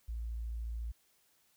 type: tone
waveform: sine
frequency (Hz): 57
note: A#1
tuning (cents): -38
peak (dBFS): -36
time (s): 0.08-0.92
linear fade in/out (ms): 10
effects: white hiss -71 dBFS RMS until 1.56 s